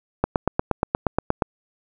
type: click train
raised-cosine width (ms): 1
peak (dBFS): -4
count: 11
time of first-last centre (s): 0.24-1.422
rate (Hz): 8.46
effects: none